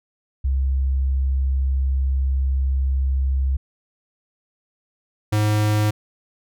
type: tone pair in turn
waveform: sine / square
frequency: 66.7 / 105.88 Hz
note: C2 / G#2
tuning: +34 / +34 cents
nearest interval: minor sixth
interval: 800 cents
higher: second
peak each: -17 dBFS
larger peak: neither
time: 0.44-3.57 / 5.32-5.91 s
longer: first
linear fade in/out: 10 ms
effects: none